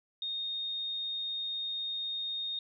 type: tone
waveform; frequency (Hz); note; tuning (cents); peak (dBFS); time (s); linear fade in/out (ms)
sine; 3696; A#7; -16; -33; 0.22-2.59; 2
effects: none